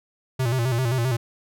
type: tone with vibrato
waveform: square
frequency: 123.47 Hz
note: B2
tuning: in tune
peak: -21 dBFS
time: 0.39-1.17 s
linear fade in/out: 10 ms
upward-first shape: square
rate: 7.6 Hz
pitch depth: 95 cents each way
effects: none